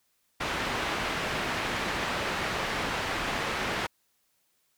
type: low-pass noise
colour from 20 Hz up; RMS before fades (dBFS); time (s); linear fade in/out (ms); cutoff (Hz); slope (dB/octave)
white; -31; 0.4-3.87; 10; 2200; 12
effects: white hiss -72 dBFS RMS until 4.77 s